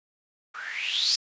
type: noise with low-pass filter sweep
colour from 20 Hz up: violet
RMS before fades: -28 dBFS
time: 0.54-1.16 s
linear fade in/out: 10 ms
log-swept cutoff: 1300 to 5200 Hz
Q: 9
effects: resampled to 16000 Hz